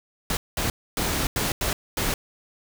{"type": "noise bursts at uneven times", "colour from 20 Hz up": "pink", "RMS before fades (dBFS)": -25, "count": 6, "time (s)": [[0.3, 0.37], [0.57, 0.7], [0.97, 1.27], [1.36, 1.52], [1.61, 1.73], [1.97, 2.14]], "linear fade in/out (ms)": 2, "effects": []}